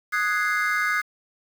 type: chord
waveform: triangle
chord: Ab dominant seventh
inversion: second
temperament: equal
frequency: 1244.5 / 1480 / 1661.2 / 2093 Hz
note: Eb6 / Gb6 / Ab6 / C7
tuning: 0 / 0 / 0 / 0 cents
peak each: -25 dBFS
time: 0.12-1.02 s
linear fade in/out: 20 ms
effects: 7-bit